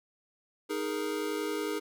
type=chord; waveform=square; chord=D# suspended fourth; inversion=none; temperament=equal; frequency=311.1 / 415.3 / 466.2 Hz; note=D#4 / G#4 / A#4; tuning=0 / 0 / 0 cents; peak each=-36 / -35 / -38 dBFS; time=0.69-1.8 s; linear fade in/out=20 ms; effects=none